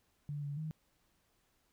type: tone with pitch steps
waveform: sine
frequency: 146 / 143.3 / 156.3 Hz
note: D3 / D3 / D#3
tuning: -10 / -42 / +8 cents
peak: -37 dBFS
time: 0.29-0.71 s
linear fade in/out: 0 ms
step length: 140 ms
effects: pink hiss -75 dBFS RMS until 1.72 s